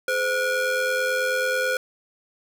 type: ring-modulated tone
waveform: square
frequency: 469.7 Hz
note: A#4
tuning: 13 cents sharp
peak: -19 dBFS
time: 0.08-1.77 s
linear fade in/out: 2 ms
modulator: 984 Hz
effects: none